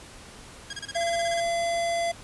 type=tone bursts; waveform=15% pulse; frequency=1633 Hz; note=G#6; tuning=30 cents flat; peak=-26 dBFS; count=12; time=0.7-1.403 s; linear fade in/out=5 ms; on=32 ms; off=29 ms
type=tone; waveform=square; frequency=680 Hz; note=F5; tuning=46 cents flat; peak=-25 dBFS; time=0.95-2.12 s; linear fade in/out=10 ms
effects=pink hiss -46 dBFS RMS until 2.23 s + resampled to 24000 Hz